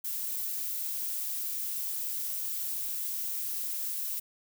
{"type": "noise", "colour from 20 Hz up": "violet", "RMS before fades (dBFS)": -34, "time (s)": [0.04, 4.2], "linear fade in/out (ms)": 10, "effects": []}